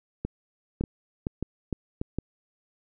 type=two click trains; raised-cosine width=3 ms; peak=-15 / -16 dBFS; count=4 / 4; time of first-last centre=0.81-2.186 / 0.25-2.015 s; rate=2.18 / 1.7 Hz; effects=none